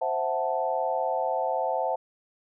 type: chord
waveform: sine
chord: F# half-diminished seventh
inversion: second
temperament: equal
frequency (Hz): 523.3 / 659.3 / 740 / 880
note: C5 / E5 / F#5 / A5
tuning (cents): 0 / 0 / 0 / 0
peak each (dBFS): -30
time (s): 0.01-1.96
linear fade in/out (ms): 10
effects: none